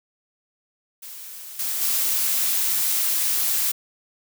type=noise with level steps; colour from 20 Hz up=blue; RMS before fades=-38 / -26 / -22 dBFS; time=1.02-3.72 s; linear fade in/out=10 ms; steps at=1.59 / 1.81 s; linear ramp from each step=5 ms; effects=none